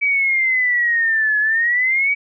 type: exponential two-way sweep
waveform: sine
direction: down then up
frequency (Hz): 2292 to 1695 to 2289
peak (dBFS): -14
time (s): 0.01-2.15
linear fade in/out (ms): 20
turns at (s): 1.39
effects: none